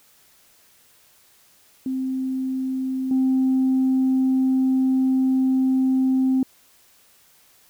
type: tone with level steps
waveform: sine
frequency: 261.6 Hz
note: C4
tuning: in tune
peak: -22 / -15 dBFS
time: 1.86-6.43 s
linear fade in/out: 2 ms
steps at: 3.11 s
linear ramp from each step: 2 ms
effects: tanh soft clip ceiling -13 dBFS + white hiss -56 dBFS RMS until 7.69 s